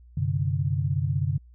sine chord, G suspended fourth, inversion none, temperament equal with one note detuned, 95.54 / 130.81 / 146.83 Hz, G2 / C3 / D3, -44 / 0 / 0 cents, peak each -27 dBFS, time 0.17-1.38 s, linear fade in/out 5 ms, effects added 60 Hz sine -48 dBFS peak until 1.54 s

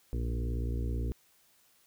harmonic tone with a mistuned harmonic, 58.9 Hz, A#1, 19 cents sharp, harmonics 1 / 2 / 4 / 5 / 6 / 7 / 8, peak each -31 / -37 / -43 / -45 / -47 / -48 / -49 dBFS, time 0.13-1.12 s, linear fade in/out 0 ms, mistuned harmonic 1, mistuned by +47 cents, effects white hiss -66 dBFS RMS until 1.86 s

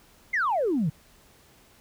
sine exponential sweep, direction down, 2174 to 139.5 Hz, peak -21 dBFS, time 0.33-0.9 s, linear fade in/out 10 ms, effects tanh soft clip ceiling -18 dBFS + pink hiss -57 dBFS RMS until 1.8 s

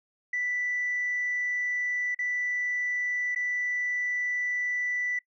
sine tone with dropouts, 1975.5 Hz, B6, in tune, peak -26 dBFS, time 0.33-5.19 s, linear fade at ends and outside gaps 5 ms, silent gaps 2.147-2.189 / 3.349-3.359 s, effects noise-tail reverb RT60 0.1 s tail -22 dB re dry + tanh soft clip ceiling -22 dBFS

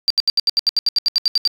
sine tone bursts, 4699 Hz, D8, in tune, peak -11 dBFS, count 15, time 0.08-1.475 s, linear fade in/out 0 ms, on 23 ms, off 75 ms, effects tanh soft clip ceiling -7 dBFS

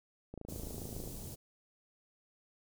click train, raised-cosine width 2 ms, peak -31 dBFS, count 21, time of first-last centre 0.34-1.075 s, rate 27.2 Hz
pink band-stop noise, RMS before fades -45 dBFS, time 0.48-1.36 s, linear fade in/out 20 ms, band 430 to 6900 Hz, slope 12 dB/octave
effects none

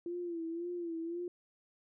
sine tone with vibrato, 340 Hz, F4, 46 cents flat, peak -36 dBFS, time 0.06-1.28 s, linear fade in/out 2 ms, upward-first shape sine, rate 1.9 Hz, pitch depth 67 cents each way, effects none

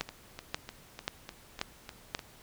two click trains, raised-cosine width 0.2 ms, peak -13 / -23 dBFS, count 5 / 8, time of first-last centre 0.01-2.149 / 0.09-2.192 s, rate 1.87 / 3.33 Hz, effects pink hiss -56 dBFS RMS until 2.42 s

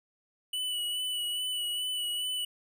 square tone with vibrato, 2960 Hz, F#7, in tune, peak -31 dBFS, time 0.53-2.45 s, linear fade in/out 5 ms, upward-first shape sine, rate 2.4 Hz, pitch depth 26 cents each way, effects none

